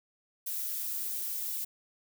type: noise with flanger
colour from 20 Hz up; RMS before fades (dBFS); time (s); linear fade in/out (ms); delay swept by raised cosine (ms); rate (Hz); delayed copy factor
violet; -35; 0.46-1.65; 10; 2 to 7.8; 0.95; +0.55
effects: none